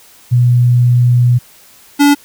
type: tone pair in turn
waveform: sine / square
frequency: 122.3 / 287.2 Hz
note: B2 / D4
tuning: -16 / -39 cents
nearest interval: octave + minor third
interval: 1477 cents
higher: second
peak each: -6 dBFS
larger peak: neither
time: 0.31-1.39 / 1.99-2.15 s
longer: first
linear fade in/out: 20 ms
effects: white hiss -43 dBFS RMS until 2.24 s